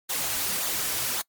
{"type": "noise with flanger", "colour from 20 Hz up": "white", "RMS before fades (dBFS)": -28, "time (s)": [0.09, 1.22], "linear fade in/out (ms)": 10, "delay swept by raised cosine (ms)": [0.36, 5.66], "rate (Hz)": 1.8, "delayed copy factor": -0.55, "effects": ["noise-tail reverb RT60 0.1 s tail -24 dB re dry", "MP3 96 kbps"]}